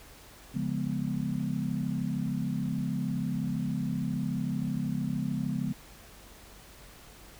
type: chord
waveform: sine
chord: C# dominant seventh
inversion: none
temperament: equal with one note detuned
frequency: 141.34 / 174.61 / 207.7 / 246.9 Hz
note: C#3 / E#3 / G#3 / B3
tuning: +34 / 0 / 0 / 0 cents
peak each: -34 dBFS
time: 0.54-5.73 s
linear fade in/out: 10 ms
effects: added 48 Hz sine -56 dBFS peak until 7.39 s + pink hiss -52 dBFS RMS until 7.39 s